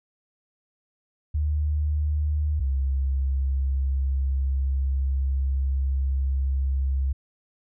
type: tone pair in turn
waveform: sine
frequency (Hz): 75 / 67.22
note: D2 / C2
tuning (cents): +37 / +47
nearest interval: major second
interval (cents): 190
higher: first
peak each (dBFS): -21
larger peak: neither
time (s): 1.34-2.6 / 2.6-7.13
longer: second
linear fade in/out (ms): 10
effects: none